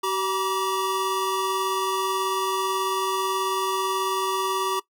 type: tone cluster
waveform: square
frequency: 380.9 / 959 / 1161 Hz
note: G4 / A#5 / D6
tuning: -50 / +49 / -20 cents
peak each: -28 dBFS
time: 0.03-4.8 s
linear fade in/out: 10 ms
effects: noise-tail reverb RT60 0.1 s tail -19 dB re dry